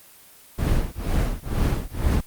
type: noise with tremolo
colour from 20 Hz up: brown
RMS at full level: -18 dBFS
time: 0.58-2.21 s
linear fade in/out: 10 ms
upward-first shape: triangle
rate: 2.1 Hz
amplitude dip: 100%
effects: white hiss -49 dBFS RMS until 2.26 s + Opus 24 kbps